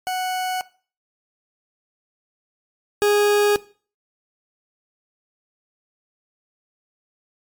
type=tone pair in turn; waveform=40% pulse; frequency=740 / 413 Hz; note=F#5 / G#4; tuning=0 / -10 cents; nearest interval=minor seventh; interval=1010 cents; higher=first; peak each=-21 / -14 dBFS; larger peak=second; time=0.07-0.61 / 3.02-3.56 s; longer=neither; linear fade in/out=0 ms; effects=noise-tail reverb RT60 0.4 s tail -19 dB re dry + MP3 96 kbps